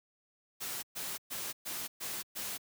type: noise bursts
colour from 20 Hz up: white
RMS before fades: -39 dBFS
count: 6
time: 0.6-2.58 s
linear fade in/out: 20 ms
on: 230 ms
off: 120 ms
effects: high-pass 80 Hz 12 dB/octave